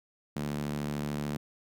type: tone with high-pass filter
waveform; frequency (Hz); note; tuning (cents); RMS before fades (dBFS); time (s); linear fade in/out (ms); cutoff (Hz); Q
sawtooth; 73.42; D2; 0; -34; 0.36-1.37; 5; 180; 2.6
effects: none